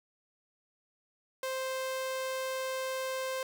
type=tone; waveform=sawtooth; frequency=523.3 Hz; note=C5; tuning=in tune; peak=-29 dBFS; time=1.43-3.43 s; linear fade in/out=2 ms; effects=none